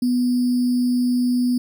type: tone with sample-and-hold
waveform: sine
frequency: 246.9 Hz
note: B3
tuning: in tune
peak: -16 dBFS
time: 0.02-1.58 s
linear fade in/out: 5 ms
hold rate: 4900 Hz
effects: none